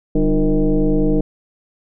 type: tone with frequency modulation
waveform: sine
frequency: 139.1 Hz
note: C#3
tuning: 6 cents sharp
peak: -12 dBFS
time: 0.15-1.21 s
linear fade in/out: 5 ms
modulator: 164 Hz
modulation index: 2
effects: none